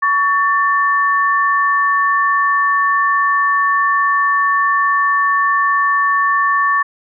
sine tone pair together, 1124.7 / 1780 Hz, C#6 / A6, +25 / +20 cents, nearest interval minor sixth, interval 795 cents, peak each -13 / -16 dBFS, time 0.02-6.83 s, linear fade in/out 10 ms, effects none

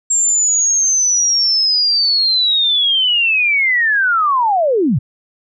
sine linear sweep, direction down, 7459 to 100.8 Hz, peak -11 dBFS, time 0.1-4.99 s, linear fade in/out 10 ms, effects none

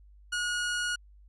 sawtooth tone, 1447 Hz, F#6, 39 cents flat, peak -25 dBFS, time 0.32-0.96 s, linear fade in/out 10 ms, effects added 50 Hz sine -52 dBFS peak until 1.28 s + resampled to 24000 Hz

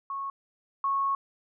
sine tone pair in turn, 1100 / 1100 Hz, C#6 / C#6, -14 / -14 cents, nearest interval unison, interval 0 cents, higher neither, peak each -31 / -24 dBFS, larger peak second, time 0.1-0.3 / 0.84-1.15 s, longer second, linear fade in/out 2 ms, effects none

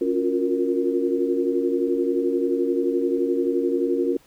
sine chord, Gb major seventh, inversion second, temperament equal with one note detuned, 277.2 / 349.2 / 360.7 / 466.2 Hz, Db4 / F4 / Gb4 / Bb4, 0 / 0 / -44 / 0 cents, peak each -25 dBFS, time 0.01-4.17 s, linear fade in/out 5 ms, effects pink hiss -56 dBFS RMS until 4.26 s

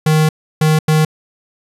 square tone bursts at uneven times, 155.56 Hz, D#3, in tune, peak -10 dBFS, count 3, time 0.06-0.29 / 0.61-0.79 / 0.88-1.05 s, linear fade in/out 5 ms, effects resampled to 32000 Hz

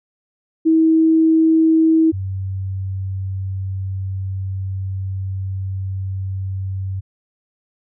sine tone pair in turn, 321.6 / 95.61 Hz, E4 / G2, -43 / -43 cents, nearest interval octave + major sixth, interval 2100 cents, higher first, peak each -10 / -21 dBFS, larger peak first, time 0.65-2.12 / 2.12-7.01 s, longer second, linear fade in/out 20 ms, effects none

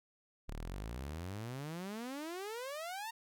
sawtooth exponential sweep, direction up, 34 to 932 Hz, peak -37 dBFS, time 0.48-3.11 s, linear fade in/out 10 ms, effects none

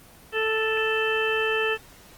harmonic tone, 440 Hz, A4, in tune, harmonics 1 / 2 / 3 / 4 / 6 / 7, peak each -25 / -35 / -32 / -28 / -28 / -33 dBFS, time 0.32-1.78 s, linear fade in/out 50 ms, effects pink hiss -50 dBFS RMS until 2.17 s + Opus 24 kbps

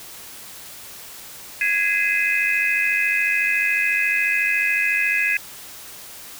sine tone cluster, 1663 / 2050 / 2487 / 2581 Hz, G#6 / C7 / D#7 / E7, +2 / -36 / -1 / -37 cents, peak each -23 dBFS, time 1.61-5.37 s, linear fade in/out 2 ms, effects white hiss -39 dBFS RMS until 6.39 s

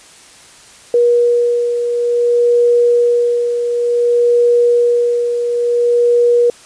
sine beating tone pair, 479 / 479.56 Hz, A#4 / A#4, +47 / +49 cents, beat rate 0.56 Hz, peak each -10 / -19 dBFS, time 0.94-6.5 s, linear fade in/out 2 ms, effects white hiss -41 dBFS RMS until 6.65 s + resampled to 22050 Hz

